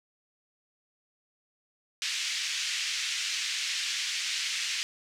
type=band-pass noise; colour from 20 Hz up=pink; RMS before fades=-32 dBFS; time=2.02-4.83 s; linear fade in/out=0 ms; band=2100 to 6800 Hz; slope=24 dB/octave; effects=none